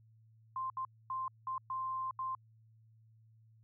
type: tone bursts at uneven times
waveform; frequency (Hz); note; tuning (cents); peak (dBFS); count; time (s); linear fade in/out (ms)
sine; 1046.5; C6; 0; -35; 6; 0.56-0.7 / 0.77-0.85 / 1.1-1.28 / 1.47-1.58 / 1.7-2.11 / 2.19-2.35; 2
effects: added 111 Hz sine -61 dBFS peak until 3.63 s